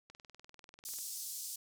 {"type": "click train", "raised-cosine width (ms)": 0.2, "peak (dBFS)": -37, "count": 19, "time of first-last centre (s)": [0.1, 0.987], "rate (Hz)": 20.3}
{"type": "band-pass noise", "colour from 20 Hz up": "pink", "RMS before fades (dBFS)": -43, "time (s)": [0.85, 1.56], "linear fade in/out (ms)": 5, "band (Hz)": [5300, 16000], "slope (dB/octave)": 24}
{"effects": []}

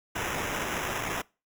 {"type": "noise with sample-and-hold", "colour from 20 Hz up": "blue", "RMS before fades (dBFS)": -32, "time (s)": [0.15, 1.22], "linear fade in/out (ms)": 10, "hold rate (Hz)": 4410, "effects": ["noise-tail reverb RT60 0.3 s tail -24 dB re dry"]}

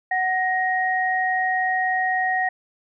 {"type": "tone pair together", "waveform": "sine", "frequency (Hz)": [744.5, 1876], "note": ["F#5", "A#6"], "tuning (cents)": [11, 11], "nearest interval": "octave + major third", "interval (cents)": 1600, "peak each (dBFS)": -22, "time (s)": [0.11, 2.49], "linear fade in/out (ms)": 5, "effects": []}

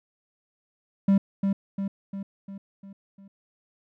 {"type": "tone with echo", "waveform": "triangle", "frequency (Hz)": 196.5, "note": "G3", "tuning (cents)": 4, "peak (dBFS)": -14, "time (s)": [1.08, 1.18], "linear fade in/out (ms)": 5, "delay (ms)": 350, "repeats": 6, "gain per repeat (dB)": -5, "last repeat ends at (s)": 3.28, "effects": []}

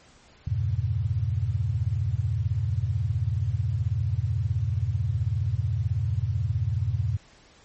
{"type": "chord", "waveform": "sine", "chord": "E diminished seventh", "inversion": "none", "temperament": "equal", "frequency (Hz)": [82.41, 98, 116.54, 138.59], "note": ["E2", "G2", "Bb2", "Db3"], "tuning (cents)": [0, 0, 0, 0], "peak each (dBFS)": [-30, -27, -27, -33], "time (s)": [0.47, 7.17], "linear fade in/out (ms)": 5, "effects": ["pink hiss -55 dBFS RMS until 7.64 s", "MP3 32 kbps"]}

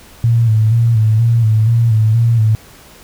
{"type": "tone with vibrato", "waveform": "sine", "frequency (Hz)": 112.8, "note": "A2", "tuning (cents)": 44, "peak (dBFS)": -8, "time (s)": [0.24, 2.55], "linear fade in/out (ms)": 0, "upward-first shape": "square", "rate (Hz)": 2.1, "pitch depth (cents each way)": 54, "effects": ["pink hiss -41 dBFS RMS until 3.03 s"]}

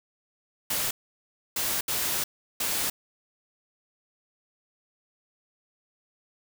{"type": "noise bursts at uneven times", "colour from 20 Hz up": "white", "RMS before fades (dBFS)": -28, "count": 4, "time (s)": [[0.7, 0.91], [1.56, 1.81], [1.88, 2.24], [2.6, 2.9]], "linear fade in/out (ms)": 5, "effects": []}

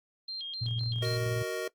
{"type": "tone with vibrato", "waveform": "sine", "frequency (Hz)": 3671, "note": "A#7", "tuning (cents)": -27, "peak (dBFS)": -35, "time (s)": [0.28, 1.17], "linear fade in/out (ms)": 5, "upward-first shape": "square", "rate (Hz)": 3.9, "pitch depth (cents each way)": 220}
{"type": "tone with tremolo", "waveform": "sine", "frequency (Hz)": 116.54, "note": "A#2", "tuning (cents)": 0, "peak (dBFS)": -29, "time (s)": [0.61, 1.43], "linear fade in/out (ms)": 10, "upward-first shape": "square", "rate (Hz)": 20, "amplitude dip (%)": 35}
{"type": "chord", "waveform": "square", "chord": "D# minor", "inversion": "first", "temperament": "just", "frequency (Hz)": [373.4, 466.7, 622.3], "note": ["F#4", "A#4", "D#5"], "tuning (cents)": [16, 2, 0], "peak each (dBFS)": [-37, -36, -39], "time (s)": [1.02, 1.68], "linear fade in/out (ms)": 5}
{"effects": ["noise-tail reverb RT60 0.1 s tail -19 dB re dry", "Opus 48 kbps"]}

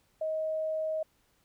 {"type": "tone", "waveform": "sine", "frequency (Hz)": 630, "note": "D#5", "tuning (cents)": 21, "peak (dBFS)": -29, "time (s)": [0.21, 1.03], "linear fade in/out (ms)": 5, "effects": ["pink hiss -70 dBFS RMS until 1.44 s"]}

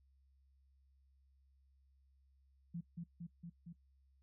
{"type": "tone with echo", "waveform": "sine", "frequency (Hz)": 170.4, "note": "F3", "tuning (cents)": -42, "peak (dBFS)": -40, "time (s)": [2.74, 2.81], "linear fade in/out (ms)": 10, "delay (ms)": 230, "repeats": 4, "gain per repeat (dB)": -2, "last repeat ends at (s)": 3.73, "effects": ["noise-tail reverb RT60 0.1 s tail -22 dB re dry", "added 67 Hz sine -68 dBFS peak until 4.22 s"]}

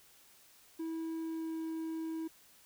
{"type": "tone with pitch glide", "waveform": "triangle", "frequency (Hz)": [325.1, 322.9], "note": ["E4", "E4"], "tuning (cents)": [-24, -36], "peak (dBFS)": -34, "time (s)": [0.79, 2.28], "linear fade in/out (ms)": 10, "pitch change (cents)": -12, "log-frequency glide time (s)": [1.21, 1.56], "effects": ["white hiss -62 dBFS RMS until 2.65 s"]}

